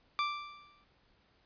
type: tone with exponential decay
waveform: sawtooth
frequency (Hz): 1174.7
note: D6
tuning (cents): 0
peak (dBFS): -24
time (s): 0.19-0.84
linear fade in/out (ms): 0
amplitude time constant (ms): 140
effects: pink hiss -69 dBFS RMS until 1.45 s + resampled to 11025 Hz